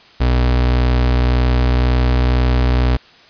35% pulse tone with pitch glide, 61.74 to 62.1 Hz, B1 to B1, 0 to +10 cents, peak -10 dBFS, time 0.2-2.97 s, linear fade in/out 10 ms, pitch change +10 cents, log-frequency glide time 1.2-2.11 s, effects white hiss -45 dBFS RMS until 3.29 s + resampled to 11025 Hz

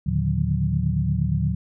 sine tone cluster, 77.7 / 114.1 / 145.1 / 153.7 / 182.1 Hz, D#2 / A#2 / D3 / D#3 / F#3, -2 / -37 / -21 / -21 / -27 cents, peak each -26 dBFS, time 0.06-1.55 s, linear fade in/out 10 ms, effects none

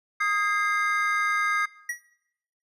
triangle chord, Ab major, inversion second, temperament equal with one note detuned, 1244.5 / 1621.4 / 2093 Hz, Eb6 / Ab6 / C7, 0 / -42 / 0 cents, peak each -24 / -26 / -25 dBFS, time 0.2-1.66 s, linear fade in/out 10 ms
square tone with exponential decay, 1921 Hz, B6, 48 cents flat, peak -25 dBFS, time 1.89-2.05 s, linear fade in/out 5 ms, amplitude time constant 33 ms
effects noise-tail reverb RT60 0.8 s tail -21 dB re dry + resampled to 32000 Hz

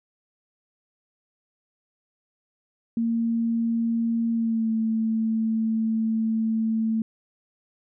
sine tone with pitch glide, 230 to 222.6 Hz, A#3 to A3, -23 to +20 cents, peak -21 dBFS, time 2.97-7.02 s, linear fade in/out 2 ms, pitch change -57 cents, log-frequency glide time 4.32-4.71 s, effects none

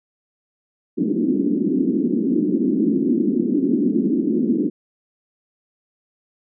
white band-pass noise, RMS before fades -19 dBFS, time 0.97-4.7 s, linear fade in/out 20 ms, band 200 to 340 Hz, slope 48 dB/octave, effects none

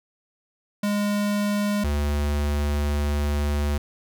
square tone pair in turn, 205.6 / 73.03 Hz, G#3 / D2, -17 / -9 cents, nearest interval octave + tritone, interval 1792 cents, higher first, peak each -22 dBFS, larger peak neither, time 0.83-1.84 / 1.84-3.78 s, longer second, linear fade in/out 5 ms, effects none

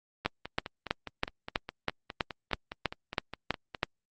two click trains, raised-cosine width 0.3 ms, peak -21 / -10 dBFS, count 18 / 12, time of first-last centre 0.25-3.748 / 0.26-3.831 s, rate 4.86 / 3.08 Hz, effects Opus 48 kbps

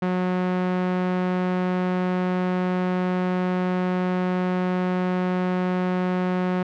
sawtooth tone, 182.3 Hz, F#3, 25 cents flat, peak -17 dBFS, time 0.02-6.63 s, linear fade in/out 5 ms, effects low-pass 2000 Hz 12 dB/octave

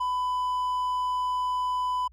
triangle tone, 1000 Hz, B5, 21 cents sharp, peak -23 dBFS, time 0-2.08 s, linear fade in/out 10 ms, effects added 60 Hz sine -52 dBFS peak until 2.12 s

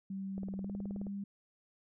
sine tone with pitch glide, 193.6 to 199.39 Hz, G3 to G3, -21 to +30 cents, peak -37 dBFS, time 0.1-1.24 s, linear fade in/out 5 ms, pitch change +51 cents, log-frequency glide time 0.64-0.69 s
click train, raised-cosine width 2 ms, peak -32 dBFS, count 14, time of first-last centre 0.38-1.068 s, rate 18.9 Hz
effects none

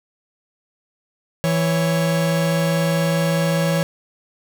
45% pulse tone pair together, 164.81 / 554.4 Hz, E3 / C#5, 0 / 0 cents, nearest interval octave + major sixth, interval 2100 cents, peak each -18 / -22 dBFS, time 1.44-3.83 s, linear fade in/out 0 ms, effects none

